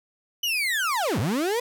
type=linear two-way sweep; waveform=35% pulse; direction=down then up; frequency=3003 to 89 to 499.7 Hz; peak=-21 dBFS; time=0.43-1.6 s; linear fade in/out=5 ms; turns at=1.19 s; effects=none